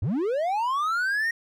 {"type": "linear sweep", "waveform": "triangle", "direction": "up", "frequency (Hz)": [76.7, 1885], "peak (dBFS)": -21, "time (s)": [0.02, 1.31], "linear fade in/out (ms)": 5, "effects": []}